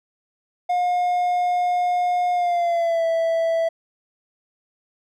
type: tone with pitch glide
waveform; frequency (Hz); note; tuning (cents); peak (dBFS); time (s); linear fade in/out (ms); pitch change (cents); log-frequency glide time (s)
triangle; 715 to 659.5; F5 to E5; +41 to +1; -16; 0.69-3.69; 10; -140; 2.33-3.05
effects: none